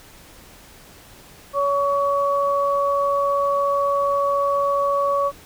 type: tone pair together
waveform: sine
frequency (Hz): 563 / 1126.8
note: C#5 / C#6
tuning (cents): +27 / +28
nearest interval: octave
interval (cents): 1201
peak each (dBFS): -20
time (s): 1.53-5.32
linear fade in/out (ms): 50
effects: pink hiss -46 dBFS RMS until 5.45 s